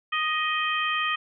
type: harmonic tone with a mistuned harmonic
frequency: 627 Hz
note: D#5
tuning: 13 cents sharp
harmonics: 2 / 3 / 4 / 5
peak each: -27 / -29 / -30 / -31 dBFS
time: 0.12-1.16 s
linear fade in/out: 10 ms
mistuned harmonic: 2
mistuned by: -20 cents
effects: none